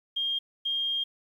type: tone pair in turn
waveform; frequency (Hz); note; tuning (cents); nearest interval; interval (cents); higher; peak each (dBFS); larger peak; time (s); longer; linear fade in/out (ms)
sine; 3219 / 3219; G7 / G7; +45 / +45; unison; 0; neither; -26; neither; 0.16-0.39 / 0.65-1.04; second; 10
effects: 10-bit